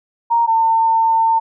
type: tone pair in turn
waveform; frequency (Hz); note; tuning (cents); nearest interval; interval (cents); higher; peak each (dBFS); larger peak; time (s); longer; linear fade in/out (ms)
sine; 932.3 / 902.1; A#5 / A5; 0 / +43; minor second; 57; first; -11; neither; 0.3-0.47 / 0.47-1.4; second; 20
effects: none